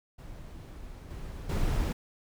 brown noise with level steps, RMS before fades -44 / -40 / -28 dBFS, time 0.18-1.93 s, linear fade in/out 10 ms, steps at 1.1 / 1.49 s, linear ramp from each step 5 ms, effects none

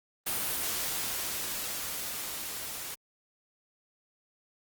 white noise with level ramp, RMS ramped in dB -31 to -39 dBFS, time 0.26-2.95 s, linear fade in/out 10 ms, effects Opus 32 kbps

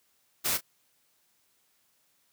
white noise with echo, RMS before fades -28 dBFS, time 0.44-0.58 s, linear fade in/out 20 ms, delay 32 ms, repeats 1, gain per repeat -14 dB, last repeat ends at 0.612 s, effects white hiss -70 dBFS RMS until 2.32 s + high-pass 60 Hz 12 dB/octave

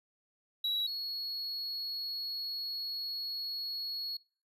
triangle tone pair in turn, 3892 / 4343 Hz, B7 / C#8, -26 / -36 cents, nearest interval major second, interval 190 cents, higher second, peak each -28 / -34 dBFS, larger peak first, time 0.64-0.87 / 0.87-4.17 s, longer second, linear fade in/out 5 ms, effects noise-tail reverb RT60 0.4 s tail -24 dB re dry + resampled to 32000 Hz

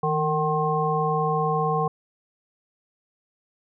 harmonic tone with a mistuned harmonic, 152.6 Hz, D#3, 33 cents flat, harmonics 1 / 3 / 5 / 7, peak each -26 / -26 / -26 / -26 dBFS, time 0.03-1.88 s, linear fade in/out 5 ms, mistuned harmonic 1, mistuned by +70 cents, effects none

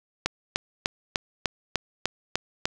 click train, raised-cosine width 0.2 ms, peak -6 dBFS, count 9, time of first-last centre 0.26-2.655 s, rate 3.34 Hz, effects none

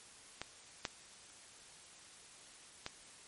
clicks, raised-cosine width 0.2 ms, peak -22 / -18 / -22 dBFS, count 3, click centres 0.416 / 0.852 / 2.864 s, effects white hiss -57 dBFS RMS until 3.27 s + MP3 48 kbps

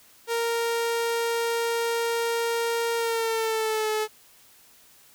sawtooth tone with pitch glide, 464.6 to 431 Hz, A#4 to A4, -6 to -36 cents, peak -20 dBFS, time 0.27-4.08 s, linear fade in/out 50 ms, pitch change -130 cents, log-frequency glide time 2.96-3.89 s, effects white hiss -55 dBFS RMS until 5.14 s

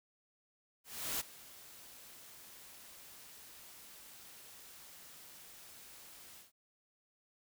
white noise with ADSR envelope, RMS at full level -36 dBFS, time 0.84-6.52 s, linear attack 360 ms, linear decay 19 ms, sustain -19 dB, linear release 140 ms, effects none

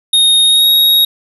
square tone with pitch glide, 3716 to 3774 Hz, A#7 to A#7, -6 to +21 cents, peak -7 dBFS, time 0.13-1.05 s, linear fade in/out 5 ms, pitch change +27 cents, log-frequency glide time 0.43-0.69 s, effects none

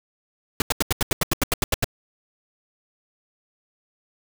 pink noise bursts, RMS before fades -20 dBFS, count 13, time 0.6-1.844 s, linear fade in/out 2 ms, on 20 ms, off 82 ms, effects none

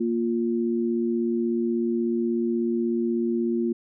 sine tone pair together, 233.6 / 350 Hz, A#3 / F4, +4 / +4 cents, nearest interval perfect fifth, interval 700 cents, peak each -24 / -25 dBFS, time 0-3.73 s, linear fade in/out 10 ms, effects none

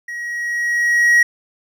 triangle tone with level ramp, 1902 Hz, A#6, 34 cents sharp, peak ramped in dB -24 to -6 dBFS, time 0.08-1.23 s, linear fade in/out 5 ms, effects none

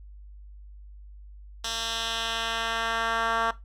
10% pulse tone with band-pass filter sweep, 227.7 Hz, A#3, 40 cents flat, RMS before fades -28 dBFS, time 1.64-3.51 s, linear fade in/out 5 ms, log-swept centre 4600 to 1300 Hz, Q 1.4, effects noise-tail reverb RT60 0.2 s tail -17 dB re dry + added 50 Hz sine -43 dBFS peak until 3.64 s

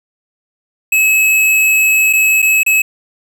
square tone with dropouts, 2579 Hz, E7, 39 cents flat, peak -9 dBFS, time 0.92-2.82 s, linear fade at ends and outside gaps 5 ms, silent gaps 2.129-2.133 / 2.42-2.425 / 2.633-2.663 s, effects none

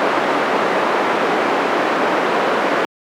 pink band-pass noise, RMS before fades -17 dBFS, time 0-2.85 s, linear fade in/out 0 ms, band 330 to 1600 Hz, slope 12 dB/octave, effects high-pass 200 Hz 12 dB/octave

